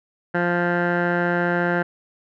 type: tone with low-pass filter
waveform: 15% pulse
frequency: 174.61 Hz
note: F3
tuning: in tune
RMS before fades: -21 dBFS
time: 0.34-1.83 s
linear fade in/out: 10 ms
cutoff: 1500 Hz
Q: 3.9
effects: none